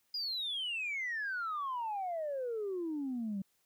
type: exponential sweep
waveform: sine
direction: down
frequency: 4977 to 189 Hz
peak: -33 dBFS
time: 0.14-3.42 s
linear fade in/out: 5 ms
effects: tanh soft clip ceiling -31 dBFS + white hiss -75 dBFS RMS until 3.65 s